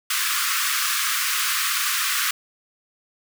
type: high-pass noise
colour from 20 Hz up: pink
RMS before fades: -23 dBFS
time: 0.1-2.31 s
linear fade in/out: 5 ms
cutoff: 1100 Hz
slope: 96 dB/octave
effects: none